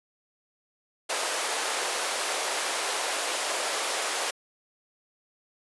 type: high-pass noise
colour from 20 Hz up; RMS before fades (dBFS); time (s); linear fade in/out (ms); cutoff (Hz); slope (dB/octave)
pink; -29; 1.09-4.31; 10; 460; 24
effects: resampled to 24000 Hz